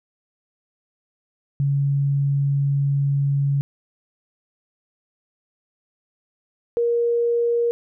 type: tone pair in turn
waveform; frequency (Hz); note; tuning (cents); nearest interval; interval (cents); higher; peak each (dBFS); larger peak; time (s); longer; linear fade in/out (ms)
sine; 140.2 / 471.6; C#3 / A#4; +20 / +20; octave + major sixth; 2100; second; -17; neither; 1.6-3.61 / 6.77-7.71; first; 0
effects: none